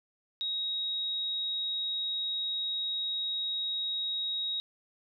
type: tone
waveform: sine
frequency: 3790 Hz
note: A#7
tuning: 28 cents sharp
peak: -30 dBFS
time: 0.41-4.6 s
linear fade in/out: 0 ms
effects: none